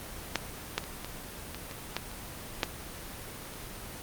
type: clicks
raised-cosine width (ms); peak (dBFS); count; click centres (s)
0.2; -8 / -8 / -22 / -20 / -21 / -22 / -12 / -27 / -8 / -26; 10; 0.357 / 0.78 / 0.84 / 1.046 / 1.546 / 1.712 / 1.966 / 2.115 / 2.632 / 3.538
effects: pink hiss -42 dBFS RMS until 4.02 s + Opus 24 kbps

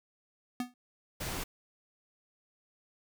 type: tone with exponential decay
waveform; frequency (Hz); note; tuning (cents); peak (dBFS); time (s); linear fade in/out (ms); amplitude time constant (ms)
square; 246.9; B3; 0; -29; 0.6-0.74; 2; 29
type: noise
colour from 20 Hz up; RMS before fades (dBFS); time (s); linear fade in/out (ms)
pink; -37; 1.2-1.44; 10
effects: none

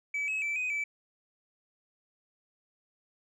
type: tone with pitch steps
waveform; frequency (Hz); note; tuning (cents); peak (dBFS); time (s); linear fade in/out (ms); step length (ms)
sine; 2293 / 2569 / 2324 / 2503 / 2310; D7 / E7 / D7 / D#7 / D7; -42 / -45 / -19 / +10 / -29; -27; 0.14-0.84; 5; 140
effects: tanh soft clip ceiling -28 dBFS

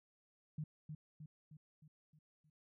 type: tone with echo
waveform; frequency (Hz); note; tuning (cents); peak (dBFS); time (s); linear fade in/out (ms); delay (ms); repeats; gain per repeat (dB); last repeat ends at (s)
sine; 152.9; D#3; -30; -39; 0.58-0.64; 5; 310; 6; -5; 2.5
effects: none

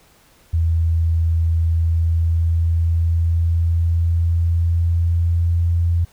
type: tone with pitch glide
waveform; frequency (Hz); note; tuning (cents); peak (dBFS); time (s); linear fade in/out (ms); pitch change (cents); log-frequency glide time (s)
sine; 82.4 to 85.11; E2 to F2; 0 to -44; -14; 0.53-6.05; 10; +56; 1.59-5.72
effects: pink hiss -53 dBFS RMS until 6.12 s

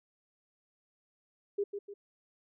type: tone with echo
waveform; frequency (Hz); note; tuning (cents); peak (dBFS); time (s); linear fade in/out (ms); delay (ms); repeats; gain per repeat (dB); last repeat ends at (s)
sine; 404.3; G#4; -46; -28; 1.58-1.64; 10; 150; 2; -7; 1.94
effects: none

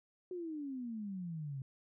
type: exponential sweep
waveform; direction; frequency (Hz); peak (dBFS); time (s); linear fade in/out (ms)
sine; down; 370.6 to 130.7; -39; 0.31-1.62; 2
effects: none

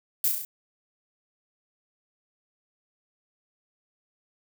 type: noise with echo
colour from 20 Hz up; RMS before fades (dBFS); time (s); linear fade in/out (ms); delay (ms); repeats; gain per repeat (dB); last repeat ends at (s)
violet; -23; 0.24-0.28; 2; 34; 5; -3; 0.45
effects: none

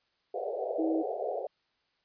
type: band-pass noise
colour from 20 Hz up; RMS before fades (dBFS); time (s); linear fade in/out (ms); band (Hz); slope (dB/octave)
pink; -34; 0.34-1.47; 5; 400 to 750; 96
type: tone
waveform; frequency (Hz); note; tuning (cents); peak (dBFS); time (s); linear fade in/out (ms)
sine; 321.5; E4; -43; -27; 0.78-1.03; 20
effects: white hiss -74 dBFS RMS until 2.04 s + resampled to 11025 Hz

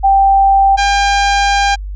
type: tone pair in turn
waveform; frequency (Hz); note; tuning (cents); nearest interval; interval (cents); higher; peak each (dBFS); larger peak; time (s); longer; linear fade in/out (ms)
sine / sawtooth; 784 / 800.9; G5 / G5; 0 / +37; unison; 37; second; -6; neither; 0.03-0.77 / 0.77-1.76; second; 20
effects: added 49 Hz sine -21 dBFS peak until 1.95 s + resampled to 16000 Hz

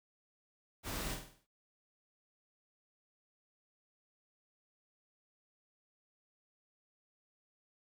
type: noise with echo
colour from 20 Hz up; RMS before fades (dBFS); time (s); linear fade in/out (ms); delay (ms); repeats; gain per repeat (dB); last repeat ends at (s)
pink; -41; 0.83-1.18; 50; 49; 6; -6; 1.474
effects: none

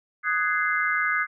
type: chord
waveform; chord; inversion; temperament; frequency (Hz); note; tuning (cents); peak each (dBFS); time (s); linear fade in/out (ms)
sine; Ab dominant seventh; second; just; 1245.9 / 1495.1 / 1661.2 / 2077; Eb6 / Gb6 / Ab6 / C7; +2 / +18 / 0 / -13; -27; 0.23-1.27; 50
effects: none

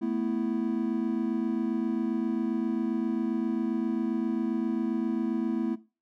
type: chord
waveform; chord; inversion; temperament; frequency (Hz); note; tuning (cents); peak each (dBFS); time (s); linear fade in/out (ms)
triangle; A suspended second; none; just; 220 / 247.5 / 330; A3 / B3 / E4; 0 / +4 / +2; -29; 0.01-5.76; 20
effects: noise-tail reverb RT60 0.3 s tail -17 dB re dry

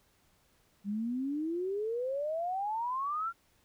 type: exponential sweep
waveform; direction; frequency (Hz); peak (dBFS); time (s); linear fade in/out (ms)
sine; up; 196 to 1400; -31; 0.84-3.33; 50
effects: pink hiss -69 dBFS RMS until 3.64 s

